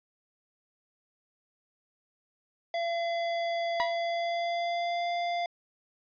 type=tone with pitch glide; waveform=square; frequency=680 to 694.7 Hz; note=F5 to F5; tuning=-46 to -9 cents; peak=-29 dBFS; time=2.74-5.46 s; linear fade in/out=2 ms; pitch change=+37 cents; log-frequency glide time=3.97-5.11 s
type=tone with exponential decay; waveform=30% pulse; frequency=970 Hz; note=B5; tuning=31 cents flat; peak=-20 dBFS; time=3.8-3.98 s; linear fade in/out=0 ms; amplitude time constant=38 ms
effects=resampled to 11025 Hz